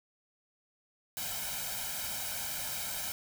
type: noise with comb filter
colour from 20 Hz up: white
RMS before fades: -37 dBFS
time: 1.17-3.12 s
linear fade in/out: 0 ms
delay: 1.3 ms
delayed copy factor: +0.75
effects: none